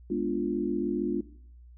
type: chord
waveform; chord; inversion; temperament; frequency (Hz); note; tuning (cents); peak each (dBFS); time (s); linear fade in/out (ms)
sine; G# diminished seventh; none; equal; 207.7 / 246.9 / 293.7 / 349.2; G#3 / B3 / D4 / F4; 0 / 0 / 0 / 0; -33 / -33 / -31 / -30; 0.1-1.21; 5
effects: noise-tail reverb RT60 0.6 s tail -18 dB re dry + added 60 Hz sine -48 dBFS peak until 1.77 s